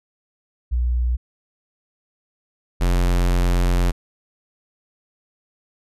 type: tone pair in turn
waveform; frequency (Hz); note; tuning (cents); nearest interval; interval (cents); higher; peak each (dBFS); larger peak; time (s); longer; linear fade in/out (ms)
sine / square; 60.7 / 44.28; B1 / F1; -29 / +25; perfect fourth; 546; first; -17 / -16; second; 0.71-1.17 / 2.8-3.92; second; 20
effects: resampled to 32000 Hz